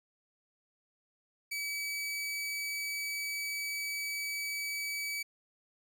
sawtooth tone, 2287 Hz, D7, 47 cents flat, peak -31 dBFS, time 1.51-5.23 s, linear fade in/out 10 ms, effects none

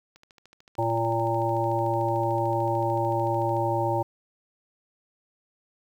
click train, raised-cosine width 0.2 ms, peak -34 dBFS, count 47, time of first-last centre 0.16-3.567 s, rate 13.5 Hz
harmonic tone, 114.6 Hz, A#2, 29 cents flat, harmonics 1 / 3 / 5 / 7 / 8, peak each -29 / -29 / -29 / -29 / -29 dBFS, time 0.78-4.03 s, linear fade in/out 10 ms
effects 9-bit

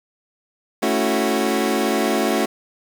25% pulse chord, F# minor seventh, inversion first, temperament equal, 220 / 277.2 / 329.6 / 370 Hz, A3 / C#4 / E4 / F#4, 0 / 0 / 0 / 0 cents, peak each -19 / -20 / -22 / -19 dBFS, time 0.82-2.46 s, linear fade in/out 10 ms, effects 7-bit

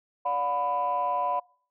sine tone cluster, 578 / 721 / 995 Hz, D5 / F#5 / B5, -28 / -45 / +13 cents, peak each -32 / -28 / -26 dBFS, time 0.25-1.4 s, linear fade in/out 10 ms, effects noise-tail reverb RT60 0.5 s tail -26 dB re dry + tanh soft clip ceiling -18 dBFS

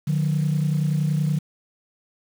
sine tone pair together, 150 / 180.58 Hz, D3 / F#3, +37 / -42 cents, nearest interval minor third, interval 321 cents, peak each -19 / -24 dBFS, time 0.07-1.39 s, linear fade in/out 10 ms, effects tanh soft clip ceiling -14 dBFS + 7-bit

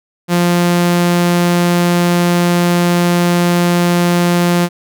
sawtooth tone, 174.61 Hz, F3, in tune, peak -6 dBFS, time 0.28-4.69 s, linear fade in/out 50 ms, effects none

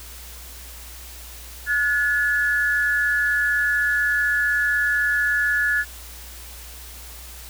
sine tone pair together, 1447 / 1711.1 Hz, F#6 / A6, -39 / -49 cents, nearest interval minor third, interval 290 cents, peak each -23 / -19 dBFS, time 1.66-5.85 s, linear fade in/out 50 ms, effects added 60 Hz sine -40 dBFS peak until 7.49 s + white hiss -41 dBFS RMS until 7.49 s

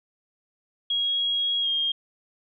sine tone with pitch glide, 3299 to 3227 Hz, G#7 to G7, -12 to +50 cents, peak -22 dBFS, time 0.9-1.92 s, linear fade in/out 5 ms, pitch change -38 cents, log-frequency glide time 1.61-1.68 s, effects none

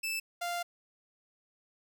sawtooth tone pair in turn, 2636 / 696.5 Hz, E7 / F5, -1 / -5 cents, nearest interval octave + major seventh, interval 2304 cents, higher first, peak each -29 / -29 dBFS, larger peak neither, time 0.03-0.2 / 0.41-0.63 s, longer second, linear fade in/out 10 ms, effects none

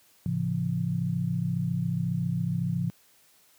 sine chord, A augmented, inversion none, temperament just, 110 / 137.5 / 171.88 Hz, A2 / C#3 / E#3, 0 / -14 / -27 cents, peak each -32 / -30 / -28 dBFS, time 0.26-2.9 s, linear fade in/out 0 ms, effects white hiss -61 dBFS RMS until 3.58 s + high-pass 60 Hz 12 dB/octave

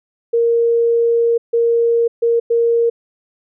sine tone bursts at uneven times, 466.2 Hz, A#4, in tune, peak -11 dBFS, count 4, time 0.33-1.38 / 1.53-2.08 / 2.22-2.4 / 2.5-2.9 s, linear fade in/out 10 ms, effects none

